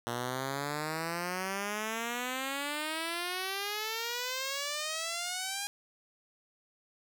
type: exponential sweep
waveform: 5% pulse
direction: up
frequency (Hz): 117.5 to 817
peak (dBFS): -22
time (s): 0.07-5.67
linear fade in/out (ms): 0
effects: none